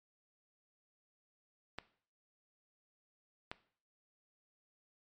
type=clicks; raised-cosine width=0.3 ms; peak=-24 dBFS; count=2; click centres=1.786 / 3.515 s; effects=noise-tail reverb RT60 0.5 s tail -17 dB re dry + MP3 48 kbps